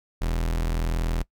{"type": "tone", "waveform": "40% pulse", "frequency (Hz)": 41.2, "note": "E1", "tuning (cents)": 0, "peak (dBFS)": -22, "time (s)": [0.21, 1.23], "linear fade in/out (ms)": 10, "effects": ["noise-tail reverb RT60 0.1 s tail -22 dB re dry"]}